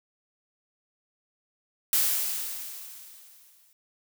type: noise with exponential decay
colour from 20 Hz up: blue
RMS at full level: -22 dBFS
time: 1.93-3.73 s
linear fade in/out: 1 ms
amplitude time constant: 390 ms
effects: none